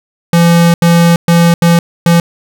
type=tone bursts at uneven times; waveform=square; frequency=170 Hz; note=F3; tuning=46 cents flat; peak=-5 dBFS; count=5; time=0.33-0.74 / 0.82-1.16 / 1.28-1.54 / 1.62-1.79 / 2.06-2.2 s; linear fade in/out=2 ms; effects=none